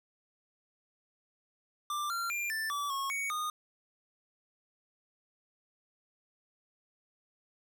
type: tone with pitch steps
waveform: square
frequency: 1183 / 1377 / 2388 / 1770 / 1153 / 1093 / 2237 / 1230 Hz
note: D6 / F6 / D7 / A6 / D6 / C#6 / C#7 / D#6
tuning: +12 / -25 / +28 / +10 / -32 / -25 / +15 / -20 cents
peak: -33 dBFS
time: 1.9-3.5 s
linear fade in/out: 2 ms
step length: 200 ms
effects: none